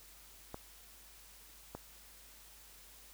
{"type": "clicks", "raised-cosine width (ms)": 1, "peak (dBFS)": -28, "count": 2, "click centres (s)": [0.544, 1.75], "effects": ["added 50 Hz sine -63 dBFS peak until 3.13 s", "white hiss -58 dBFS RMS until 3.13 s"]}